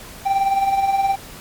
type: tone with tremolo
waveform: triangle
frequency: 784 Hz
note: G5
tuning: in tune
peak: -11 dBFS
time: 0.25-1.16 s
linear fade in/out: 20 ms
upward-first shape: sine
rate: 19 Hz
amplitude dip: 55%
effects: pink hiss -38 dBFS RMS until 1.4 s + MP3 96 kbps